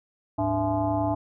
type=tone with frequency modulation; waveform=sine; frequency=480 Hz; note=B4; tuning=49 cents flat; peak=-22 dBFS; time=0.38-1.15 s; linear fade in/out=10 ms; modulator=186 Hz; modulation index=2.3; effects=none